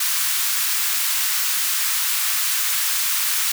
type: high-pass noise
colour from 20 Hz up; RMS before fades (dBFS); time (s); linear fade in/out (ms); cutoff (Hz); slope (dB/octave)
white; -21; 0-3.52; 5; 1100; 24
effects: none